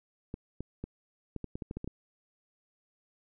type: clicks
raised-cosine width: 3 ms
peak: -24 dBFS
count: 11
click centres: 0.341 / 0.606 / 0.84 / 1.363 / 1.443 / 1.555 / 1.622 / 1.711 / 1.77 / 1.844 / 1.876 s
effects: none